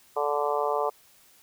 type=harmonic tone; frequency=146.1 Hz; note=D3; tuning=9 cents flat; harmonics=3 / 4 / 5 / 6 / 7 / 8; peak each=-29 / -30 / -31 / -32 / -32 / -33 dBFS; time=0.16-0.9 s; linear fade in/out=10 ms; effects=white hiss -58 dBFS RMS until 1.42 s